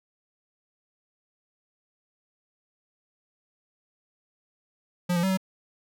square tone with pitch steps, 177.4 / 172.2 / 190.6 / 189.1 Hz, F3 / F3 / G3 / F#3, +27 / -24 / -48 / +38 cents, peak -23 dBFS, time 5.09-5.374 s, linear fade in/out 10 ms, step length 71 ms, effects none

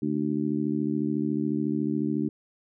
harmonic tone, 74 Hz, D2, 14 cents sharp, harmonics 2 / 3 / 4 / 5, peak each -33 / -28 / -28 / -34 dBFS, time 0.02-2.29 s, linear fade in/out 5 ms, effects none

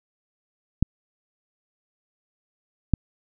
clicks, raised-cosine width 5 ms, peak -5 dBFS, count 2, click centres 0.826 / 2.937 s, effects none

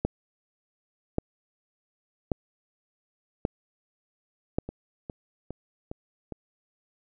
two click trains, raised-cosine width 2 ms, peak -11 / -22 dBFS, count 5 / 5, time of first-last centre 0.05-4.585 / 4.69-6.323 s, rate 0.882 / 2.45 Hz, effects none

